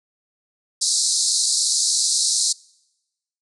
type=band-pass noise; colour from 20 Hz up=pink; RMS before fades=-20 dBFS; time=0.81-2.53 s; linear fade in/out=10 ms; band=4000 to 9800 Hz; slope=96 dB/octave; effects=noise-tail reverb RT60 1.0 s tail -26 dB re dry